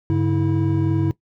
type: tone cluster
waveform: triangle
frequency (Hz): 100.3 / 143.2 / 324.8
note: G2 / D3 / E4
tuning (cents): +40 / -43 / -26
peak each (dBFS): -19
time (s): 0.1-1.11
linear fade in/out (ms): 0
effects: noise-tail reverb RT60 0.1 s tail -18 dB re dry